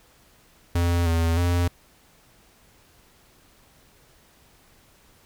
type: tone with pitch steps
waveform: square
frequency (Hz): 86.2 / 83 / 87.4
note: F2 / E2 / F2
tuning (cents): -22 / +12 / +2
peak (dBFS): -20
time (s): 0.75-1.68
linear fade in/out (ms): 5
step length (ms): 310
effects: pink hiss -57 dBFS RMS until 5.25 s